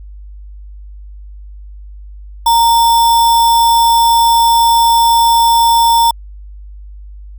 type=tone with sample-and-hold; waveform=sine; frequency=926 Hz; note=A#5; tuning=12 cents flat; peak=-6 dBFS; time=2.46-6.11 s; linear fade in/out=5 ms; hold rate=4410 Hz; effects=added 50 Hz sine -29 dBFS peak until 7.38 s